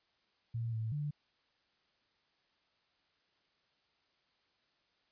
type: tone with pitch steps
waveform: sine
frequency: 115.6 / 111.3 / 147.3 Hz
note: A#2 / A2 / D3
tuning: -14 / +20 / +6 cents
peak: -34 dBFS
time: 0.54-1.11 s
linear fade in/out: 10 ms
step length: 190 ms
effects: white hiss -75 dBFS RMS until 5.11 s + resampled to 11025 Hz